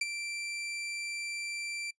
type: tone with ADSR envelope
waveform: sawtooth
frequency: 2349 Hz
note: D7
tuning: in tune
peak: -23 dBFS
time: 0.01-1.91 s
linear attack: 5 ms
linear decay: 26 ms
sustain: -9 dB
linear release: 8 ms
effects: noise-tail reverb RT60 0.1 s tail -24 dB re dry + resampled to 22050 Hz